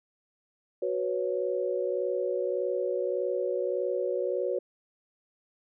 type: chord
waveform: sine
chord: F# suspended fourth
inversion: none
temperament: just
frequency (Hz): 370 / 493.3 / 555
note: F#4 / B4 / C#5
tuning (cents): 0 / -2 / +2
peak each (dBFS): -31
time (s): 0.82-4.59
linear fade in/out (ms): 5
effects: none